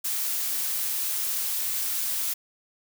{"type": "noise", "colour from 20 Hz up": "blue", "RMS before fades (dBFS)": -28, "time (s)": [0.04, 2.34], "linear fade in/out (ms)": 10, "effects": []}